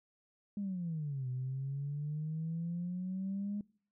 sine exponential two-way sweep, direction down then up, 207.7 to 125.8 to 207.7 Hz, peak -34 dBFS, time 0.57-3.61 s, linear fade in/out 2 ms, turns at 1.29 s, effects noise-tail reverb RT60 0.5 s tail -24 dB re dry + tanh soft clip ceiling -30 dBFS

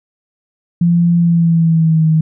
sine tone with pitch glide, 171.6 to 158.27 Hz, F3 to D#3, -30 to +30 cents, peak -8 dBFS, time 0.81-2.21 s, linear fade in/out 5 ms, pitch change -140 cents, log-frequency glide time 1.17-2.07 s, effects none

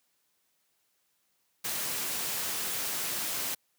white noise, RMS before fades -33 dBFS, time 1.64-3.55 s, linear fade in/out 10 ms, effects white hiss -74 dBFS RMS until 3.78 s + high-pass 100 Hz 12 dB/octave

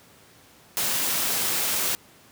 white noise, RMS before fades -25 dBFS, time 0.77-1.95 s, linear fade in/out 0 ms, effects pink hiss -53 dBFS RMS until 2.31 s + high-pass 100 Hz 12 dB/octave

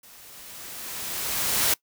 white noise with level ramp, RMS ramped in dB -50 to -21 dBFS, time 0.03-1.74 s, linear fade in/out 5 ms, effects noise-tail reverb RT60 0.1 s tail -22 dB re dry

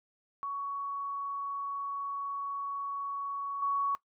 sine tone with level steps, 1119 Hz, C#6, 16 cents sharp, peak -33 / -27 dBFS, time 0.43-3.95 s, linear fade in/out 0 ms, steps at 3.62 s, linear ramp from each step 5 ms, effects noise-tail reverb RT60 0.1 s tail -19 dB re dry

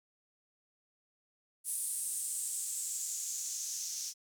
blue noise with band-pass filter sweep, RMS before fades -38 dBFS, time 1.64-4.14 s, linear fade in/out 50 ms, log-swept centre 9700 to 5800 Hz, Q 4.2, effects none

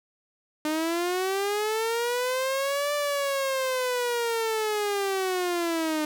sawtooth linear two-way sweep, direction up then down, 302.6 to 587.3 to 302.6 Hz, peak -21 dBFS, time 0.65-6.05 s, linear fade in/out 2 ms, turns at 2.94 s, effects none

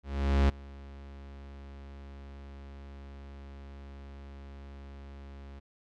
45% pulse tone with ADSR envelope, 69.4 Hz, C#2, 3 cents sharp, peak -20 dBFS, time 0.03-5.6 s, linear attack 460 ms, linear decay 11 ms, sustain -24 dB, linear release 15 ms, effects low-pass 4000 Hz 12 dB/octave

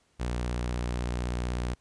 sawtooth tone with vibrato, 60.5 Hz, B1, 35 cents flat, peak -25 dBFS, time 0.19-1.75 s, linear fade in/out 20 ms, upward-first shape sine, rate 16 Hz, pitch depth 70 cents each way, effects pink hiss -68 dBFS RMS until 1.8 s + resampled to 22050 Hz

